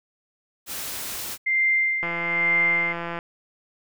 white noise, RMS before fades -32 dBFS, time 0.66-1.38 s, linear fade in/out 50 ms
sine tone with tremolo, 2093 Hz, C7, in tune, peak -17 dBFS, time 1.46-2.93 s, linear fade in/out 10 ms, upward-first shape sine, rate 1.1 Hz, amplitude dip 70%
click train, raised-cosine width 0.5 ms, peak -16 dBFS, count 198, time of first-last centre 2.03-3.189 s, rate 170 Hz
effects none

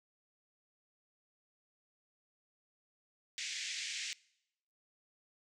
pink band-pass noise, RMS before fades -41 dBFS, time 3.38-4.13 s, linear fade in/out 0 ms, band 1900 to 7600 Hz, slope 48 dB/octave, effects noise-tail reverb RT60 0.8 s tail -23 dB re dry

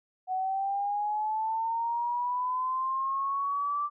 sine linear sweep, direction up, 740 to 1174.7 Hz, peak -27 dBFS, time 0.27-3.9 s, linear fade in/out 50 ms, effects none

